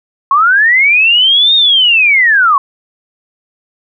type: linear two-way sweep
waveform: sine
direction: up then down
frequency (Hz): 1066 to 3729 to 1066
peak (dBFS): -5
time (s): 0.31-2.58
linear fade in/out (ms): 2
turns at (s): 1.55
effects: none